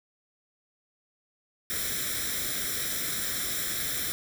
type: noise with comb filter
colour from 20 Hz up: white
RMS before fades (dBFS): -31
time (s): 1.7-4.12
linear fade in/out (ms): 0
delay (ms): 0.54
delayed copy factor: +0.75
effects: none